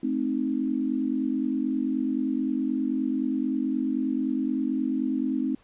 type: chord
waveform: sine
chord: A diminished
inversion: none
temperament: equal with one note detuned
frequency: 217.7 / 261.6 / 311.1 Hz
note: A3 / C4 / Eb4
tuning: -18 / 0 / 0 cents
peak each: -31 / -26 / -29 dBFS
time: 0.03-5.55 s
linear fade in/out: 5 ms
effects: pink hiss -60 dBFS RMS until 5.63 s + resampled to 8000 Hz